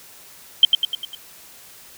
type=tone with echo; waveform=sine; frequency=3136 Hz; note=G7; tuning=in tune; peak=-5 dBFS; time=0.63-0.65 s; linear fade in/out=2 ms; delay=100 ms; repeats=5; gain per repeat=-5 dB; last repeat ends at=1.15 s; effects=white hiss -45 dBFS RMS until 1.97 s